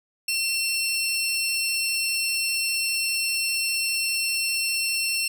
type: tone pair together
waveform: 20% pulse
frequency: 2705 / 4294 Hz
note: E7 / C8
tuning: +44 / +44 cents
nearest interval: minor sixth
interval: 800 cents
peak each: -19 / -26 dBFS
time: 0.28-5.28 s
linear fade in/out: 5 ms
effects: none